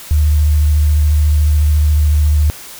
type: tone with vibrato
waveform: sine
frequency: 75 Hz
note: D2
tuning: 37 cents sharp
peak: -8 dBFS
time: 0.11-2.5 s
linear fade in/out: 0 ms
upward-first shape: sine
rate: 14 Hz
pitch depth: 28 cents each way
effects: white hiss -33 dBFS RMS until 2.79 s

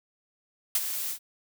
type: noise with ADSR envelope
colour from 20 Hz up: blue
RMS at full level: -22 dBFS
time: 0.75-1.19 s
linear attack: 3 ms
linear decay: 39 ms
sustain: -10 dB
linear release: 85 ms
effects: none

